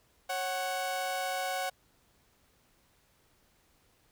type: tone pair together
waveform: sawtooth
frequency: 548.9 / 744 Hz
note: C#5 / F#5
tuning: -17 / +9 cents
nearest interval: perfect fourth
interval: 526 cents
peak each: -33 / -29 dBFS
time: 0.29-1.7 s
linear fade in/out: 10 ms
effects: pink hiss -68 dBFS RMS until 4.11 s